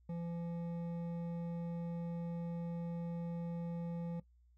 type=tone with hard clipping; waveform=sine; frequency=170 Hz; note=F3; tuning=46 cents flat; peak=-40 dBFS; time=0.09-4.2 s; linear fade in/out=5 ms; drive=9 dB; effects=noise-tail reverb RT60 0.1 s tail -18 dB re dry + added 60 Hz sine -64 dBFS peak until 4.57 s